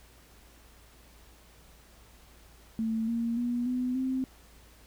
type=tone with pitch steps; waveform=sine; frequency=223.4 / 232.2 / 241.4 / 250.9 / 260.8 Hz; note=A3 / A#3 / B3 / B3 / C4; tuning=+27 / -7 / -39 / +28 / -5 cents; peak=-27 dBFS; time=2.79-4.24 s; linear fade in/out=0 ms; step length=290 ms; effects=added 57 Hz sine -57 dBFS peak until 4.86 s + pink hiss -58 dBFS RMS until 4.86 s